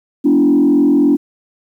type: tone with frequency modulation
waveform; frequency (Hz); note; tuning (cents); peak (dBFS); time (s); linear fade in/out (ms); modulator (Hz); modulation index
sine; 287.9; D4; -34; -7; 0.24-1.17; 20; 43.5; 1
effects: tanh soft clip ceiling -4 dBFS + 8-bit